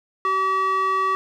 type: tone with band-pass filter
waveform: square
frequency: 382.2 Hz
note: G4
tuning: 44 cents flat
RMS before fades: -21 dBFS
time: 0.25-1.15 s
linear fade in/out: 0 ms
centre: 1300 Hz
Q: 5
effects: none